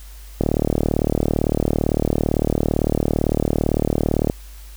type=click train; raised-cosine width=2 ms; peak=-4 dBFS; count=148; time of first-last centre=0.41-4.299 s; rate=37.8 Hz; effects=added 50 Hz sine -36 dBFS peak until 4.76 s + white hiss -47 dBFS RMS until 4.76 s